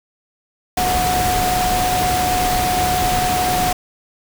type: tone in noise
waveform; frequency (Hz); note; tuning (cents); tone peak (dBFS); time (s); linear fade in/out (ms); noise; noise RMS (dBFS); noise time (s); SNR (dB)
sine; 730; F#5; -24; -17; 0.77-3.73; 5; pink; -21; 0.77-3.73; +1
effects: none